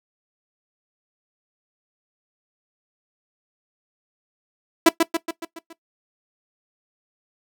sawtooth tone with echo, 331.2 Hz, E4, 8 cents sharp, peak -5 dBFS, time 4.86-4.89 s, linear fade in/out 5 ms, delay 140 ms, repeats 6, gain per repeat -5 dB, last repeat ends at 5.73 s, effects noise-tail reverb RT60 0.1 s tail -17 dB re dry

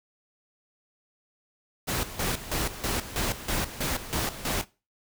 pink noise with tremolo, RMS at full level -28 dBFS, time 1.87-4.65 s, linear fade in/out 20 ms, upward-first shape square, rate 3.1 Hz, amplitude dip 75%, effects noise-tail reverb RT60 0.3 s tail -21 dB re dry

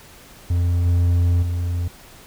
triangle tone with level steps, 87.2 Hz, F2, 2 cents flat, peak -14 / -12 / -18 dBFS, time 0.5-1.88 s, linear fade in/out 5 ms, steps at 0.85 / 1.42 s, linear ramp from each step 10 ms, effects pink hiss -45 dBFS RMS until 2.26 s

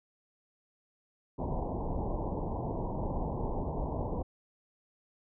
pink low-pass noise, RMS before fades -34 dBFS, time 1.38-4.23 s, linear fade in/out 10 ms, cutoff 1000 Hz, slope 96 dB/octave, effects none

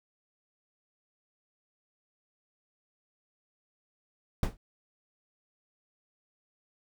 brown noise with exponential decay, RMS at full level -21 dBFS, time 4.43-4.57 s, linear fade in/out 2 ms, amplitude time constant 29 ms, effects none

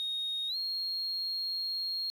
sine tone with pitch glide, 3729 to 4259 Hz, A#7 to C8, 0 to +30 cents, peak -30 dBFS, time 0-2.1 s, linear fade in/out 0 ms, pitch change +230 cents, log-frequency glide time 0.48-0.56 s, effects tanh soft clip ceiling -29 dBFS + 10-bit

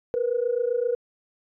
sine tone pair together, 468.9 / 496.6 Hz, A#4 / B4, +10 / +9 cents, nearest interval minor second, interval 99 cents, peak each -24 dBFS, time 0.14-0.95 s, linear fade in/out 0 ms, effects tanh soft clip ceiling -15 dBFS

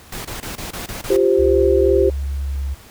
pink noise bursts, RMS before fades -29 dBFS, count 7, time 0.12-1.168 s, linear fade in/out 5 ms, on 130 ms, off 23 ms
sine chord, F suspended second, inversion none, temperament equal, 349.2 / 392 / 523.3 Hz, F4 / G4 / C5, 0 / 0 / 0 cents, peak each -18 / -14 / -18 dBFS, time 1.1-2.1 s, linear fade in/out 5 ms
sine tone with pitch glide, 69.3 to 68.66 Hz, C#2 to C#2, 0 to -16 cents, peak -20 dBFS, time 1.38-2.75 s, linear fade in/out 20 ms, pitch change -16 cents, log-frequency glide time 2.39-2.55 s
effects pink hiss -44 dBFS RMS until 2.9 s

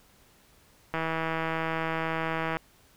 click train, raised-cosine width 0.5 ms, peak -15 dBFS, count 265, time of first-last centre 0.94-2.57 s, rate 162 Hz, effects pink hiss -60 dBFS RMS until 2.96 s

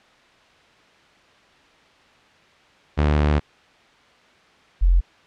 sawtooth / sine tone pair in turn, 74.4 / 43.71 Hz, D2 / F1, +23 / +2 cents, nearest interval major sixth, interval 921 cents, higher first, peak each -12 dBFS, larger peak neither, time 2.97-3.4 / 4.81-5.01 s, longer first, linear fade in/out 20 ms, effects white hiss -53 dBFS RMS until 5.26 s + low-pass 3000 Hz 12 dB/octave

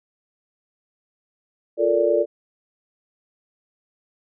sine chord, Bb major seventh, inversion second, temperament just, 349.6 / 437 / 466.2 / 582.7 Hz, F4 / A4 / Bb4 / D5, +2 / -12 / 0 / -14 cents, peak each -23 / -22 / -23 / -19 dBFS, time 1.77-2.26 s, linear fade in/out 50 ms, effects none

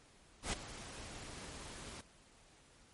pink noise with ADSR envelope, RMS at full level -35 dBFS, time 0.42-2.01 s, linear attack 110 ms, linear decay 9 ms, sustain -14 dB, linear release 3 ms, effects pink hiss -64 dBFS RMS until 2.93 s + MP3 48 kbps

